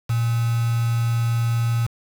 sine tone with quantisation, 116.54 Hz, A#2, in tune, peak -18 dBFS, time 0.09-1.87 s, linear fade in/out 10 ms, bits 5, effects none

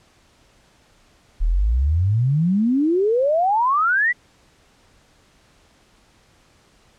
sine exponential sweep, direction up, 36.52 to 2010 Hz, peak -15 dBFS, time 1.4-4.13 s, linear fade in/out 20 ms, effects pink hiss -56 dBFS RMS until 6.98 s + low-pass 8000 Hz 12 dB/octave

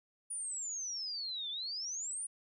sine exponential two-way sweep, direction down then up, 9740 to 3449 to 9740 Hz, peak -37 dBFS, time 0.3-2.27 s, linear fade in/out 10 ms, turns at 1.5 s, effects none

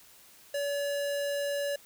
square tone, 570 Hz, C#5, 48 cents sharp, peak -30 dBFS, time 0.54-1.76 s, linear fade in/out 5 ms, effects white hiss -56 dBFS RMS until 1.85 s

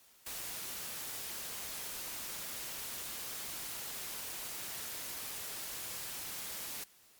white noise, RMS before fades -42 dBFS, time 0.26-6.84 s, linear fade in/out 5 ms, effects white hiss -63 dBFS RMS until 7.19 s + MP3 96 kbps

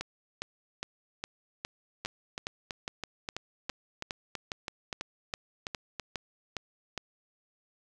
two click trains, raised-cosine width 0.2 ms, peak -18 / -17 dBFS, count 13 / 18, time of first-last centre 2.05-5.997 / 0.01-6.977 s, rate 3.04 / 2.44 Hz, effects none

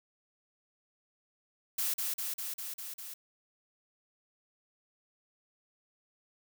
blue noise with echo, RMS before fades -32 dBFS, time 1.78-1.94 s, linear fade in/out 5 ms, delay 200 ms, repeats 6, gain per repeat -2 dB, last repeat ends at 3.14 s, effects none

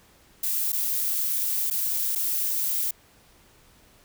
violet noise with dropouts, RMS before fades -26 dBFS, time 0.43-2.91 s, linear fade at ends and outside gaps 5 ms, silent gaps 0.722-0.728 / 1.702-1.709 / 2.152-2.157 s, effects pink hiss -57 dBFS RMS until 4.04 s

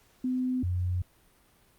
sine tone pair in turn, 254.3 / 89.91 Hz, C4 / F#2, -49 / -49 cents, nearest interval octave + tritone, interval 1800 cents, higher first, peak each -26 / -26 dBFS, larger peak neither, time 0.24-0.63 / 0.63-1.02 s, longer neither, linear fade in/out 5 ms, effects pink hiss -63 dBFS RMS until 1.78 s + Opus 48 kbps

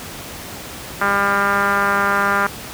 5% pulse tone with low-pass filter, 200.1 Hz, G3, 36 cents sharp, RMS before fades -17 dBFS, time 1.01-2.47 s, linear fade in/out 5 ms, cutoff 1400 Hz, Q 3.2, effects pink hiss -32 dBFS RMS until 2.73 s + high-pass 60 Hz 12 dB/octave

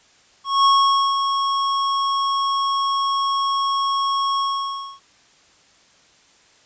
square tone with ADSR envelope, 1100 Hz, C#6, 14 cents flat, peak -12 dBFS, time 0.44-5 s, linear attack 210 ms, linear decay 500 ms, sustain -7 dB, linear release 610 ms, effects white hiss -54 dBFS RMS until 6.65 s + resampled to 16000 Hz

